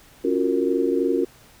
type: chord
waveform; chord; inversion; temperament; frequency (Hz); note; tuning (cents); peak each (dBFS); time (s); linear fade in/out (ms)
sine; Gb major seventh; second; just; 277.5 / 346.9 / 370 / 462.5; Db4 / F4 / Gb4 / Bb4; +2 / -12 / 0 / -14; -24; 0.24-1.25; 10
effects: pink hiss -51 dBFS RMS until 1.6 s